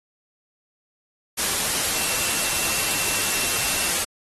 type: tone in noise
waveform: sine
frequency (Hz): 2700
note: E7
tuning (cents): +41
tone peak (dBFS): -33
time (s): 1.93-3.91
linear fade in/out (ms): 20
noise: white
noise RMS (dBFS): -23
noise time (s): 1.37-4.05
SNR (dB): -13
effects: AAC 32 kbps